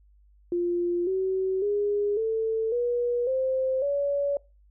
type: tone with pitch steps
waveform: sine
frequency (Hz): 349.2 / 378.6 / 410.5 / 445.1 / 482.6 / 523.2 / 567.3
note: F4 / F#4 / G#4 / A4 / B4 / C5 / C#5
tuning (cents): 0 / +40 / -20 / +20 / -40 / 0 / +40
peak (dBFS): -23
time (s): 0.52-4.37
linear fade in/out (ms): 2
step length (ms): 550
effects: noise-tail reverb RT60 0.3 s tail -24 dB re dry + added 50 Hz sine -55 dBFS peak until 4.7 s